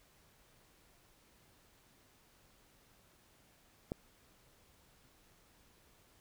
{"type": "click", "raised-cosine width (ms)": 2, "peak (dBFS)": -23, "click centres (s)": 3.919, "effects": ["pink hiss -67 dBFS RMS until 6.2 s"]}